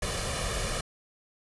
pink noise with comb filter, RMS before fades -31 dBFS, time 0.02-0.81 s, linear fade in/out 5 ms, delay 1.7 ms, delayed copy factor +0.65, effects resampled to 24000 Hz

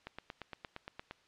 click train, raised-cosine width 0.3 ms, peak -26 dBFS, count 10, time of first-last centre 0.07-1.11 s, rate 8.65 Hz, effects white hiss -67 dBFS RMS until 1.27 s + low-pass 4000 Hz 12 dB/octave

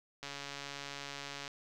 click train, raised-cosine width 0.2 ms, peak -25 dBFS, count 177, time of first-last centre 0.23-1.478 s, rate 141 Hz, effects none

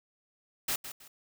white noise with echo, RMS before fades -31 dBFS, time 0.68-0.76 s, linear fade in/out 5 ms, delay 160 ms, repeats 2, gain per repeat -11 dB, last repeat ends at 1.08 s, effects none

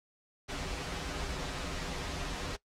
pink noise with comb filter, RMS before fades -37 dBFS, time 0.48-2.57 s, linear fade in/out 20 ms, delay 9.1 ms, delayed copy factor -0.75, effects noise-tail reverb RT60 0.1 s tail -19 dB re dry + low-pass 6000 Hz 12 dB/octave

